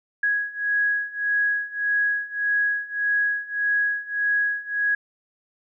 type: beating tone pair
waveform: sine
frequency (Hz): 1661.2 / 1662.9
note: G#6 / G#6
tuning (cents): 0 / +2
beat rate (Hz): 1.7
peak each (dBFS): -25 / -23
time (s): 0.23-4.95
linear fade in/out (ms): 5
effects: none